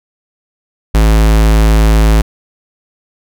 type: tone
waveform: square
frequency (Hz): 54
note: A1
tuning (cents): -32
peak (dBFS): -6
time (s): 0.94-2.22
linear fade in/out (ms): 10
effects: none

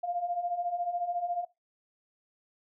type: beating tone pair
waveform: sine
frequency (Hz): 690 / 704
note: F5 / F5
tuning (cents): -21 / +14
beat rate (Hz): 14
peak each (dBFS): -36 / -31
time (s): 0.03-1.45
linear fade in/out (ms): 10
effects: noise-tail reverb RT60 0.2 s tail -18 dB re dry

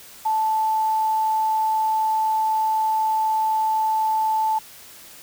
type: tone with quantisation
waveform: sine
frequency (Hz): 876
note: A5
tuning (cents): -8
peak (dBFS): -18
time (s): 0.25-4.59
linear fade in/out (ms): 10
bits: 7
effects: white hiss -44 dBFS RMS until 5.22 s

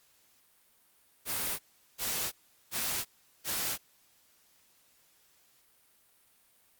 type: noise bursts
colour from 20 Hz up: white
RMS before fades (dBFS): -33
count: 4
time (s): 1.25-3.78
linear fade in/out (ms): 50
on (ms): 340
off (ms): 390
effects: white hiss -66 dBFS RMS until 6.79 s + Opus 48 kbps

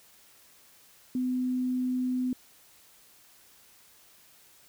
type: tone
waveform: sine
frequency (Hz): 253.1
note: B3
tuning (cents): +43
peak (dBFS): -26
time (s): 1.15-2.33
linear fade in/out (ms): 2
effects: white hiss -58 dBFS RMS until 4.68 s

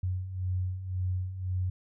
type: beating tone pair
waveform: sine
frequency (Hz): 90.6 / 92.5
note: F#2 / F#2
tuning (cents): -36 / 0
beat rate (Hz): 1.9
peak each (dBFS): -36 / -30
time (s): 0.03-1.7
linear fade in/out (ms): 5
effects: none

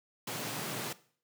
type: high-pass noise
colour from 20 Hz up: pink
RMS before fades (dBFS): -38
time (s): 0.27-0.93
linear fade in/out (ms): 5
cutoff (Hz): 110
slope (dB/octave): 96
effects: noise-tail reverb RT60 0.5 s tail -18 dB re dry

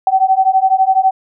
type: beating tone pair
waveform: sine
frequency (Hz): 757 / 769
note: F#5 / G5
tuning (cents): +39 / -33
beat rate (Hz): 12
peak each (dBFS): -12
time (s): 0.07-1.11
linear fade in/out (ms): 2
effects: none

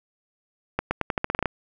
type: accelerating click train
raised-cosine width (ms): 0.5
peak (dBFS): -8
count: 11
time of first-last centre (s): 0.79-1.457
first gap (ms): 120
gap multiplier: 0.86
effects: none

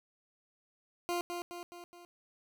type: tone with echo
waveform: 20% pulse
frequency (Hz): 349.2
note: F4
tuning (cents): 0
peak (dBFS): -27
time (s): 1.09-1.21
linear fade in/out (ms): 0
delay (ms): 210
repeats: 4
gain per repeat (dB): -5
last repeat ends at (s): 2.05
effects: none

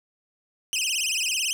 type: tone with vibrato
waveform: 20% pulse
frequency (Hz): 2794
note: F7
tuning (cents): 0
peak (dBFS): -18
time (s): 0.73-1.53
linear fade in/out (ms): 0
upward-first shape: sine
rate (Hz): 18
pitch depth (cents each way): 210
effects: none

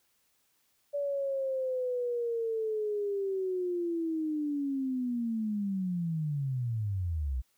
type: linear sweep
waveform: sine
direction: down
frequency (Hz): 576 to 59.6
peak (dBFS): -29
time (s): 0.93-7.42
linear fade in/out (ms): 20
effects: white hiss -72 dBFS RMS until 7.57 s

